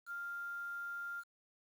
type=tone with quantisation; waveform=sine; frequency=1396.9 Hz; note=F6; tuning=in tune; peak=-40 dBFS; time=0.06-1.24 s; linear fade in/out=50 ms; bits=10; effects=none